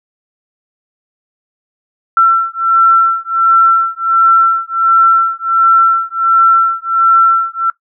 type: beating tone pair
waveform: sine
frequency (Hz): 1346 / 1347.4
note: E6 / E6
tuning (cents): +36 / +38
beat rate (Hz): 1.4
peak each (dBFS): -10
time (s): 2.17-7.7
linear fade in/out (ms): 2
effects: noise-tail reverb RT60 0.1 s tail -18 dB re dry